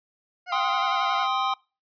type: tone with vibrato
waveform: 20% pulse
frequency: 707 Hz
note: F5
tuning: 21 cents sharp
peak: -25 dBFS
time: 0.46-1.28 s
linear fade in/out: 50 ms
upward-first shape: triangle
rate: 11 Hz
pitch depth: 66 cents each way
type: chord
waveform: square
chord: C minor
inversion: second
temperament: just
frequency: 784.9 / 1046.5 / 1255.8 Hz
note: G5 / C6 / Eb6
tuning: +2 / 0 / +16 cents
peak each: -28 dBFS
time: 0.52-1.54 s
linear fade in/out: 5 ms
effects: noise-tail reverb RT60 0.3 s tail -24 dB re dry + resampled to 11025 Hz